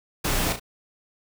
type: noise with echo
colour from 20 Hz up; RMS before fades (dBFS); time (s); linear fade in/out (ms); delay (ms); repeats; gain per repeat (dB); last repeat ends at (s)
pink; -25; 0.24-0.53; 10; 34; 2; -7; 0.598
effects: none

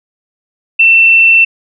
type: tone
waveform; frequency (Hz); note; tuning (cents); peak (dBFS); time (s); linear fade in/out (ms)
sine; 2686; E7; +32; -3; 0.79-1.45; 10
effects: none

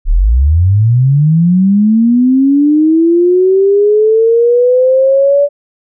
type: linear sweep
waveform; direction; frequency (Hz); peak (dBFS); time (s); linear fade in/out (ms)
sine; up; 31.04 to 578; -5; 0.05-5.49; 50
effects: none

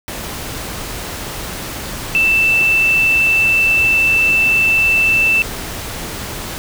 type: tone in noise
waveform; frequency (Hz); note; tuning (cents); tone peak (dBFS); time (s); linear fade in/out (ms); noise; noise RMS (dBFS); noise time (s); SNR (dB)
sine; 2657; E7; +13; -10; 2.15-5.42; 0; pink; -26; 0.08-6.58; +13
effects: none

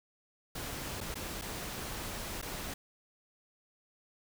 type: noise with dropouts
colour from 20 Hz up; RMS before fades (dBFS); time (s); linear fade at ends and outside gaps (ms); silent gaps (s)
pink; -40; 0.55-2.74; 5; 1.006-1.01 / 1.144-1.154 / 1.414-1.419 / 2.416-2.425
effects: none

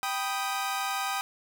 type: chord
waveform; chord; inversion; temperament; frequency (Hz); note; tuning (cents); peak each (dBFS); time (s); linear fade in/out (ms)
sawtooth; G augmented; none; equal; 784 / 987.8 / 1244.5; G5 / B5 / D#6; 0 / 0 / 0; -28 / -33 / -29; 0.03-1.21; 0
effects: none

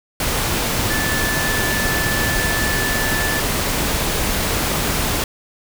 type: tone in noise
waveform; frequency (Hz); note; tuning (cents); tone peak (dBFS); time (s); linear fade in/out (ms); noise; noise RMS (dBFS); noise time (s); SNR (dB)
sine; 1747; A6; -13; -22; 0.9-3.4; 2; pink; -20; 0.2-5.24; -5
effects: none

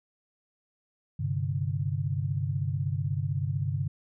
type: chord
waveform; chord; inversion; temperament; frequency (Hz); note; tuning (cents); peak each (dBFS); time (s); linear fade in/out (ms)
sine; G suspended fourth; none; equal; 98 / 130.81 / 146.83; G2 / C3 / D3; 0 / 0 / 0; -31; 1.19-3.88; 10
effects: none

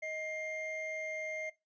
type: tone pair together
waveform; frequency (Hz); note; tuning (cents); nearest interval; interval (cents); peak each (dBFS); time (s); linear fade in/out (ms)
triangle; 629 / 2114; D#5 / C7; +19 / +17; octave + major sixth; 2098; -39 / -38; 0.02-1.5; 10
effects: noise-tail reverb RT60 0.2 s tail -17 dB re dry + resampled to 16000 Hz

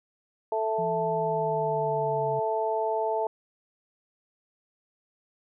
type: harmonic tone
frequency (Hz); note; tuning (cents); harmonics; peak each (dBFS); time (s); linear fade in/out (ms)
220; A3; 0; 2 / 3 / 4; -29 / -29 / -29; 0.52-3.27; 2
type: linear sweep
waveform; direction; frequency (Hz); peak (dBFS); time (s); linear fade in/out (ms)
sine; down; 171.6 to 138.59; -34; 0.78-2.4; 10
effects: none

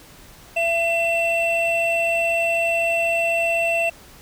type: tone pair together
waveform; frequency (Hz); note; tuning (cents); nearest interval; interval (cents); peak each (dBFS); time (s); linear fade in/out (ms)
triangle; 673 / 2692; E5 / E7; +36 / +36; 2 octaves; 2400; -19; 0.56-3.9; 10
effects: pink hiss -46 dBFS RMS until 4.21 s

